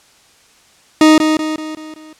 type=tone with echo; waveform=40% pulse; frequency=311.1 Hz; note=D#4; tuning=in tune; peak=-4 dBFS; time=1.01-1.18 s; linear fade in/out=2 ms; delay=190 ms; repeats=5; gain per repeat=-6 dB; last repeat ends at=2.13 s; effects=white hiss -49 dBFS RMS until 2.19 s + low-pass 8000 Hz 12 dB/octave